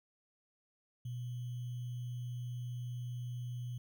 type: tone with sample-and-hold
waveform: sine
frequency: 122.4 Hz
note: B2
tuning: 15 cents flat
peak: -38 dBFS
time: 1.05-3.78 s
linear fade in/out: 5 ms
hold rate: 3150 Hz
effects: none